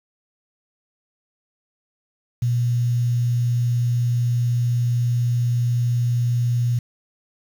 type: tone with quantisation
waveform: sine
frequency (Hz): 120.7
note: B2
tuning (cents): -39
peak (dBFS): -17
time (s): 2.42-6.79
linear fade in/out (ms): 5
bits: 7
effects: none